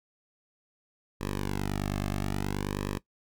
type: tone with flanger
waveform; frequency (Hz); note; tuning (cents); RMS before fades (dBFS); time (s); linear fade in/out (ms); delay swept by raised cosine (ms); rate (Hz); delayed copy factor
sawtooth; 49.41; G1; +14; -32; 1.2-2.99; 20; 1.4 to 2.09; 0.6; -1
effects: noise-tail reverb RT60 0.1 s tail -18 dB re dry